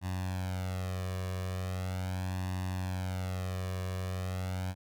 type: tone with flanger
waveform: sawtooth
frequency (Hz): 92.5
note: F#2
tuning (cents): 0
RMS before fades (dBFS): -35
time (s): 0.01-4.75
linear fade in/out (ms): 50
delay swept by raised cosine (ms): 1.1 to 1.75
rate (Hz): 0.39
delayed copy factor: +0.8
effects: none